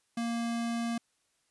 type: tone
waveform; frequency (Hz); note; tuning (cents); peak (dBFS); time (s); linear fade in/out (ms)
square; 233.1; A#3; 0; -31; 0.17-0.98; 5
effects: white hiss -74 dBFS RMS until 1.5 s + resampled to 24000 Hz